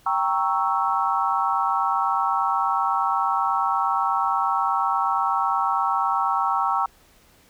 sine chord, G diminished seventh, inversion none, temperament equal, 784 / 932.3 / 1108.7 / 1318.5 Hz, G5 / Bb5 / Db6 / Fb6, 0 / 0 / 0 / 0 cents, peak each -25 dBFS, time 0.06-6.86 s, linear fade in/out 5 ms, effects pink hiss -56 dBFS RMS until 7.49 s

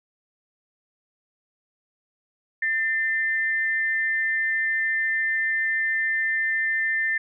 sine tone pair together, 1796.5 / 2070 Hz, A6 / C7, +36 / -19 cents, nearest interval major second, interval 245 cents, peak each -22 / -28 dBFS, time 2.62-7.18 s, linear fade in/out 5 ms, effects none

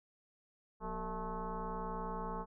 sine tone with frequency modulation, 451.5 Hz, A4, 45 cents sharp, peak -37 dBFS, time 0.8-2.46 s, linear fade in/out 50 ms, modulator 211 Hz, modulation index 3.4, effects none

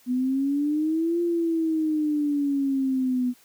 sine exponential two-way sweep, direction up then down, 246 to 346.2 to 246 Hz, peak -21 dBFS, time 0.06-3.34 s, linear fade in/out 50 ms, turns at 1.21 s, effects white hiss -57 dBFS RMS until 3.44 s + high-pass 80 Hz 12 dB/octave

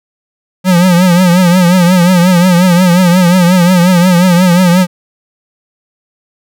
square tone with vibrato, 178.9 Hz, F3, 42 cents sharp, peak -5 dBFS, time 0.64-4.87 s, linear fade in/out 50 ms, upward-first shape triangle, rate 5.6 Hz, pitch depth 100 cents each way, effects none

